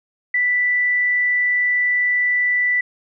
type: tone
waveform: sine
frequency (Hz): 1975.5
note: B6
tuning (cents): 0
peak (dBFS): -15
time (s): 0.34-2.81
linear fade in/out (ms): 5
effects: none